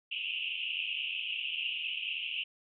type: band-pass noise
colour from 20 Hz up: pink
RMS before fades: -36 dBFS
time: 0.11-2.44 s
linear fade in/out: 10 ms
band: 2600 to 3000 Hz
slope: 96 dB/octave
effects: none